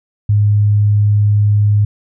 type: tone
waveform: sine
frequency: 103.83 Hz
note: G#2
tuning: in tune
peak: -8 dBFS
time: 0.29-1.85 s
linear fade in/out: 5 ms
effects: none